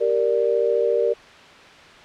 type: chord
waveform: sine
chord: G minor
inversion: none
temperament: equal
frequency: 392 / 466.2 / 587.3 Hz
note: G4 / Bb4 / D5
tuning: 0 / 0 / 0 cents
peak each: -24 / -19 / -23 dBFS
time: 0-1.14 s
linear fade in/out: 20 ms
effects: white hiss -44 dBFS RMS until 2.04 s + low-pass 3000 Hz 12 dB/octave